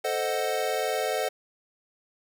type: chord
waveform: square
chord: A diminished seventh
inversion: none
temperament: equal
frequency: 440 / 523.3 / 622.3 / 740 Hz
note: A4 / C5 / Eb5 / Gb5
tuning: 0 / 0 / 0 / 0 cents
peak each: -32 dBFS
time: 0.04-1.29 s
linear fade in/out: 10 ms
effects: none